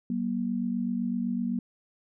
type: tone pair together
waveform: sine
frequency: 190.31 / 238.2 Hz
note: F#3 / A#3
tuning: +49 / +38 cents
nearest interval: major third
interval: 389 cents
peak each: -31 / -28 dBFS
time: 0.1-1.59 s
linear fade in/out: 2 ms
effects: none